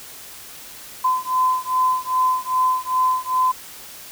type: beating tone pair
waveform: sine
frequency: 1020 / 1022.5 Hz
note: C6 / C6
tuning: -44 / -40 cents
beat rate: 2.5 Hz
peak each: -20 / -20 dBFS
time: 1.04-3.52 s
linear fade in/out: 10 ms
effects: white hiss -39 dBFS RMS until 4.11 s